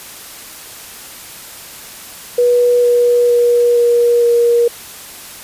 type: tone with pitch steps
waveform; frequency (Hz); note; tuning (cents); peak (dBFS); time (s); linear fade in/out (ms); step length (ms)
sine; 486.6 / 483.2 / 479.9 / 476.6 / 473.3; B4 / B4 / B4 / A#4 / A#4; -26 / -38 / -50 / +38 / +26; -8; 2.38-4.68; 5; 460
effects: white hiss -33 dBFS RMS until 5.43 s + resampled to 32000 Hz